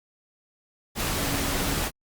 sine tone in noise, 279.3 Hz, C#4, 13 cents sharp, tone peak -34 dBFS, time 1.16-1.77 s, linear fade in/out 50 ms, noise pink, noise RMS -27 dBFS, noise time 0.95-1.91 s, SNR -10 dB, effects Opus 48 kbps

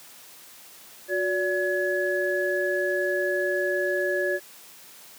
sine tone cluster, 365.1 / 576 / 1692 Hz, F#4 / D5 / G#6, -23 / -34 / +32 cents, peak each -27 dBFS, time 1.08-4.4 s, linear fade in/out 50 ms, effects white hiss -48 dBFS RMS until 5.18 s + high-pass 150 Hz 12 dB/octave

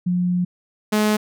sine / sawtooth tone pair in turn, 178.6 / 212.4 Hz, F3 / G#3, +39 / +39 cents, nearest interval minor third, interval 300 cents, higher second, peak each -17 / -12 dBFS, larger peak second, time 0.06-0.45 / 0.92-1.17 s, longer first, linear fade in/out 10 ms, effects none

